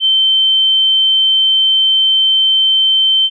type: tone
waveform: sine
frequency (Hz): 3100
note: G7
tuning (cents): -20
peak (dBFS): -8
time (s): 0-3.3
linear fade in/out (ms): 50
effects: none